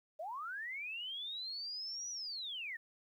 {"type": "linear two-way sweep", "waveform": "sine", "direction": "up then down", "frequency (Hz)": [587.3, 5920, 1758], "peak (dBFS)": -40, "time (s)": [0.19, 2.77], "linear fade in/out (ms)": 10, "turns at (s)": 2.1, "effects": ["12-bit"]}